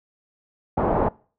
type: low-pass noise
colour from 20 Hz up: white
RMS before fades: -21 dBFS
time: 0.77-1.09 s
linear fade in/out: 10 ms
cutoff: 890 Hz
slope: 24 dB/octave
effects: noise-tail reverb RT60 0.4 s tail -23 dB re dry